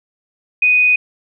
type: tone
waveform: sine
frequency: 2489 Hz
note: D#7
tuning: in tune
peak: -9 dBFS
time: 0.62-0.96 s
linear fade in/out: 5 ms
effects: none